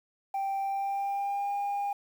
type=tone with pitch glide; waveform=sine; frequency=784 to 807.4 Hz; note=G5 to G#5; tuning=0 to -49 cents; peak=-26 dBFS; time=0.34-1.93 s; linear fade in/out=5 ms; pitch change=+51 cents; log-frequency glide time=0.6-1.54 s; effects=tanh soft clip ceiling -27 dBFS + 9-bit